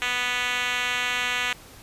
5% pulse tone with band-pass filter, 246.9 Hz, B3, in tune, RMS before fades -26 dBFS, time 0.02-1.53 s, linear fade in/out 0 ms, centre 2700 Hz, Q 0.96, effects pink hiss -47 dBFS RMS until 1.82 s + resampled to 32000 Hz

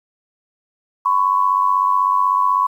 sine tone pair together, 1010 / 1106.1 Hz, B5 / C#6, +39 / -4 cents, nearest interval major second, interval 157 cents, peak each -16 dBFS, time 1.05-2.67 s, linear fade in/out 10 ms, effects 8-bit

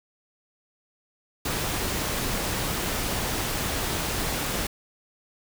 pink noise, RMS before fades -28 dBFS, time 1.45-4.67 s, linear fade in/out 5 ms, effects none

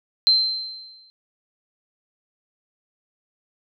sine tone with exponential decay, 4112 Hz, C8, 31 cents flat, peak -11 dBFS, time 0.27-1.1 s, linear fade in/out 0 ms, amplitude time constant 180 ms, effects none

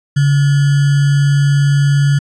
sine tone with sample-and-hold, 141.5 Hz, C#3, 36 cents sharp, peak -8 dBFS, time 0.16-2.19 s, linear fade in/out 10 ms, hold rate 1575 Hz, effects resampled to 22050 Hz

